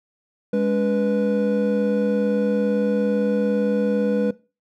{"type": "tone cluster", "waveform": "triangle", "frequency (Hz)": [206.8, 284.5, 490.6], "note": ["G#3", "C#4", "B4"], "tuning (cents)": [-7, 45, -12], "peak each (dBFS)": [-19, -26, -19], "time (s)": [0.53, 4.31], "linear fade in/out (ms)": 5, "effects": ["noise-tail reverb RT60 0.3 s tail -19 dB re dry"]}